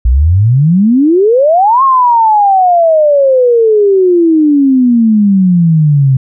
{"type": "exponential two-way sweep", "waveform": "sine", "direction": "up then down", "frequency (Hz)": [56.3, 1093, 129.8], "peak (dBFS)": -4, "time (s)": [0.05, 6.17], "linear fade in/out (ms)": 5, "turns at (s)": 1.83, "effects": []}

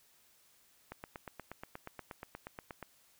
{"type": "click train", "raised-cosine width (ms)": 0.5, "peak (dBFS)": -28, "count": 17, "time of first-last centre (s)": [0.92, 2.827], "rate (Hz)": 8.39, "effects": ["white hiss -67 dBFS RMS until 3.19 s"]}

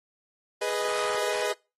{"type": "chord", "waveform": "sawtooth", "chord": "G# minor", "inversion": "none", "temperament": "equal", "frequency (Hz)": [415.3, 493.9, 622.3], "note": ["G#4", "B4", "D#5"], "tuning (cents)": [0, 0, 0], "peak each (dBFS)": -27, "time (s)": [0.61, 1.53], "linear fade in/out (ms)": 10, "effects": ["noise-tail reverb RT60 0.3 s tail -25 dB re dry", "AAC 32 kbps"]}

